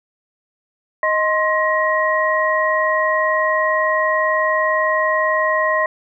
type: tone cluster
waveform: sine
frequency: 625 / 1056 / 1894 Hz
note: D#5 / C6 / A#6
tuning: +8 / +16 / +27 cents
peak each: -19 dBFS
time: 1.03-5.86 s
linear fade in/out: 2 ms
effects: none